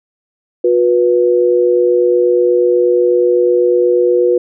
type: tone pair together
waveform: sine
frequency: 360.3 / 488.5 Hz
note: F#4 / B4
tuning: -46 / -19 cents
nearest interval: perfect fourth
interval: 527 cents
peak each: -11 dBFS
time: 0.64-4.38 s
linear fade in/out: 5 ms
effects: none